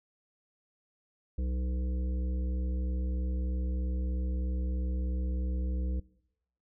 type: harmonic tone with a mistuned harmonic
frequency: 63.1 Hz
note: B1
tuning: 38 cents sharp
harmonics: 1 / 3 / 5 / 7 / 8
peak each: -29 / -41 / -46 / -52 / -50 dBFS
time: 1.38-6 s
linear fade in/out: 5 ms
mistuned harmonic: 5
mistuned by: -23 cents
effects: noise-tail reverb RT60 0.8 s tail -22 dB re dry